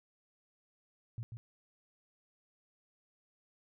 sine tone with echo, 114.7 Hz, A#2, 28 cents flat, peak -37 dBFS, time 1.18-1.23 s, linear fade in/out 0 ms, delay 140 ms, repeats 1, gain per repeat -5 dB, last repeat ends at 1.37 s, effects none

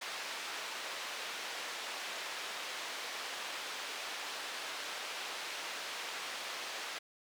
white band-pass noise, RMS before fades -42 dBFS, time 0.01-6.99 s, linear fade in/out 10 ms, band 480 to 3800 Hz, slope 12 dB/octave, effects none

